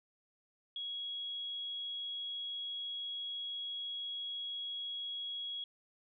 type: tone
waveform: sine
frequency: 3322 Hz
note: G#7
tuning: in tune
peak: -38 dBFS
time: 0.76-5.64 s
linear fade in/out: 2 ms
effects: none